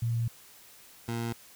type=tone pair in turn; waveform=sine / 20% pulse; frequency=116.54 / 116.54 Hz; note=A#2 / A#2; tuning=0 / 0 cents; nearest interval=unison; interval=0 cents; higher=neither; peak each=-26 dBFS; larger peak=neither; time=0.02-0.28 / 1.08-1.33 s; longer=first; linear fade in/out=5 ms; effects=white hiss -54 dBFS RMS until 1.55 s